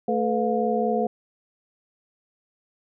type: tone cluster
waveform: sine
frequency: 221.8 / 433.1 / 497.8 / 709 Hz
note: A3 / A4 / B4 / F5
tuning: +14 / -27 / +14 / +26 cents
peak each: -26 dBFS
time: 0.08-1.07 s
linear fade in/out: 5 ms
effects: none